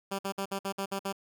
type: tone bursts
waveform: 10% pulse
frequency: 195.9 Hz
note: G3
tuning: 1 cent flat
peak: -23 dBFS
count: 8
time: 0.11-1.127 s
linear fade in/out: 10 ms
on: 79 ms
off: 55 ms
effects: none